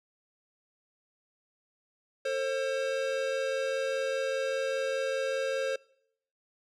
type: tone pair together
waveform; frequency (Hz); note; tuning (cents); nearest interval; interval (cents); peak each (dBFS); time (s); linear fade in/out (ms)
square; 449.4 / 534.4; A4 / C5; +37 / +36; minor third; 299; -36 / -30; 2.25-5.76; 5
effects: noise-tail reverb RT60 0.7 s tail -23 dB re dry + low-pass 6000 Hz 12 dB/octave